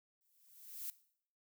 violet noise with exponential growth, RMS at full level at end -41 dBFS, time 0.21-0.9 s, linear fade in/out 0 ms, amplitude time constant 150 ms, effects noise-tail reverb RT60 0.6 s tail -18 dB re dry

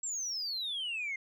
sine exponential sweep, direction down, 7680 to 2086 Hz, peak -32 dBFS, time 0.03-1.16 s, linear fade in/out 5 ms, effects tanh soft clip ceiling -31 dBFS

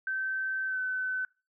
sine tone with pitch glide, 1545 to 1515.8 Hz, G6 to F#6, -26 to +41 cents, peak -29 dBFS, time 0.07-1.25 s, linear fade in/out 2 ms, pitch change -33 cents, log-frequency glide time 0.66-0.79 s, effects noise-tail reverb RT60 0.3 s tail -24 dB re dry

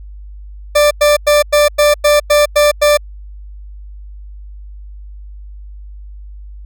40% pulse tone bursts, 590 Hz, D5, 8 cents sharp, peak -6 dBFS, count 9, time 0.75-2.974 s, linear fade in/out 10 ms, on 160 ms, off 98 ms, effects added 50 Hz sine -29 dBFS peak until 6.65 s

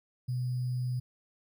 sine tone with sample-and-hold, 125.3 Hz, B2, 25 cents sharp, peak -29 dBFS, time 0.28-1 s, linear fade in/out 10 ms, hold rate 4900 Hz, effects none

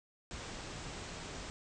pink low-pass noise, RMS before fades -45 dBFS, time 0.31-1.5 s, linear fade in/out 0 ms, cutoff 8300 Hz, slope 96 dB/octave, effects none

